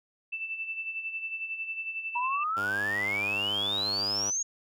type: tone with tremolo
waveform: sine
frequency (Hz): 2654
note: E7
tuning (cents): +11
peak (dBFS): -30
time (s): 0.32-2.44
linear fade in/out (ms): 10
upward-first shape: sine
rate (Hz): 11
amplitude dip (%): 60
type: exponential sweep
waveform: sine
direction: up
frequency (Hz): 944 to 6690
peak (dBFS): -27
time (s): 2.15-4.43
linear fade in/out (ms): 10
type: tone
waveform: 5% pulse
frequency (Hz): 101.4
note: G#2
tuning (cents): -41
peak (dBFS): -25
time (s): 2.56-4.31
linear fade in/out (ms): 20
effects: none